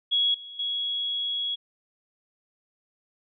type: tone with level steps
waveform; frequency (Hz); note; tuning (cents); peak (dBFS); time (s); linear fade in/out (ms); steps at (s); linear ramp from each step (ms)
sine; 3336; G#7; +7; -20 / -39 / -26; 0.11-1.56; 20; 0.34 / 0.59; 5
effects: none